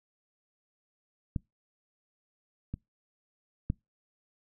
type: clicks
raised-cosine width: 5 ms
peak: -18 / -22 / -16 dBFS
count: 3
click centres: 1.362 / 2.74 / 3.701 s
effects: noise-tail reverb RT60 0.2 s tail -26 dB re dry